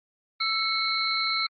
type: tone cluster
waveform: sine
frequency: 1324 / 2193 / 4016 / 4226 Hz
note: E6 / C#7 / B7 / C8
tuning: +7 / -19 / +28 / +16 cents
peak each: -29 dBFS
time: 0.4-1.47 s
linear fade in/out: 10 ms
effects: MP3 32 kbps